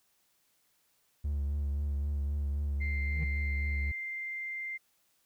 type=tone with vibrato; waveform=triangle; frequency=71.7 Hz; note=D2; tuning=41 cents flat; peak=-27 dBFS; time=1.24-3.92 s; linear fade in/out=10 ms; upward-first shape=triangle; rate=3.8 Hz; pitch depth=41 cents each way
type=tone; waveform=sine; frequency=2093 Hz; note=C7; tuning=in tune; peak=-35 dBFS; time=2.8-4.78 s; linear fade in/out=20 ms
type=tone with exponential growth; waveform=triangle; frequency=155.56 Hz; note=D#3; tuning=in tune; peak=-27 dBFS; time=3.06-3.24 s; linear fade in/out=5 ms; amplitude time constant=39 ms
effects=tanh soft clip ceiling -22 dBFS + white hiss -72 dBFS RMS until 5.25 s